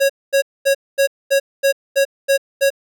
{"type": "tone bursts", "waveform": "square", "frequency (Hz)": 550, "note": "C#5", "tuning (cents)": -14, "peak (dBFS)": -12, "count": 9, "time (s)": [0, 2.704], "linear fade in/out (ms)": 20, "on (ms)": 96, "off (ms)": 230, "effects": []}